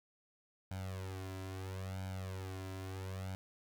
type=tone with flanger; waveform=sawtooth; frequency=94.6 Hz; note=F#2; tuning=39 cents sharp; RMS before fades=-43 dBFS; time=0.71-3.35 s; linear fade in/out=0 ms; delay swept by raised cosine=1.3 to 3 ms; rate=0.75 Hz; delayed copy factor=+1; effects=none